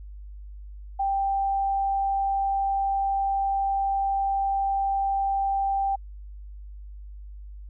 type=tone; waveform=sine; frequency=786 Hz; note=G5; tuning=4 cents sharp; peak=-22 dBFS; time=0.99-5.96 s; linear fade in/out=10 ms; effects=added 50 Hz sine -38 dBFS peak until 7.69 s